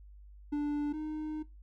triangle tone pair in turn, 293.2 / 307.9 Hz, D4 / D#4, -3 / -18 cents, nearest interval minor second, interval 85 cents, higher second, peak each -27 / -33 dBFS, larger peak first, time 0.52-0.93 / 0.93-1.43 s, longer second, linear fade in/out 10 ms, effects noise-tail reverb RT60 0.2 s tail -18 dB re dry + added 50 Hz sine -50 dBFS peak until 1.62 s

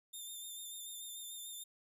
10% pulse tone with vibrato, 3600 Hz, A7, 39 cents sharp, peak -38 dBFS, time 0.13-1.64 s, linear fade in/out 10 ms, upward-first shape sine, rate 6.8 Hz, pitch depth 29 cents each way, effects none

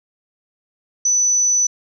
sine tone, 5980 Hz, F#8, 17 cents sharp, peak -13 dBFS, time 1.05-1.67 s, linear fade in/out 5 ms, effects none

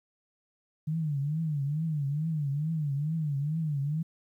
sine tone with vibrato, 150.3 Hz, D3, 40 cents sharp, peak -27 dBFS, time 0.87-4.03 s, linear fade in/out 10 ms, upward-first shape triangle, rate 2.3 Hz, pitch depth 170 cents each way, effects 11-bit

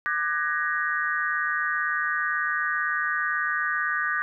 sine tone cluster, 1193 / 1500 / 1658 / 1874 Hz, D6 / F#6 / G#6 / A#6, +27 / +23 / -3 / +9 cents, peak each -29 dBFS, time 0.06-4.22 s, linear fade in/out 0 ms, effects none

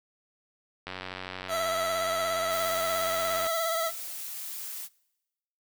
click train, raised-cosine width 0.3 ms, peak -20 dBFS, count 242, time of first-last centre 0.87-3.467 s, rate 92.8 Hz
25% pulse tone with vibrato, 659.3 Hz, E5, in tune, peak -23 dBFS, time 1.48-3.92 s, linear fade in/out 50 ms, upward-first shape sine, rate 17 Hz, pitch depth 35 cents each way
blue noise, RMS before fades -38 dBFS, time 2.49-4.89 s, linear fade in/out 50 ms
effects noise-tail reverb RT60 1.0 s tail -24 dB re dry

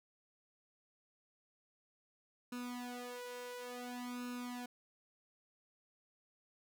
sawtooth tone with flanger, 245.9 Hz, B3, 7 cents flat, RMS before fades -45 dBFS, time 2.52-4.66 s, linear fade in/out 5 ms, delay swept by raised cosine 0.75 to 2.15 ms, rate 0.57 Hz, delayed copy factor +1, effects none

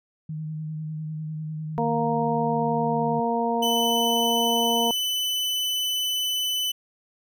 sine tone with vibrato, 155.56 Hz, D#3, in tune, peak -29 dBFS, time 0.29-3.2 s, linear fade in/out 5 ms, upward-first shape sine, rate 10 Hz, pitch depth 24 cents each way
harmonic tone, 233.1 Hz, A#3, in tune, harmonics 1 / 2 / 3 / 4, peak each -27 / -27 / -27 / -27 dBFS, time 1.78-4.91 s, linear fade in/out 0 ms
40% pulse tone, 3005 Hz, F#7, 26 cents sharp, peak -23 dBFS, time 3.62-6.72 s, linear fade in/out 10 ms
effects none

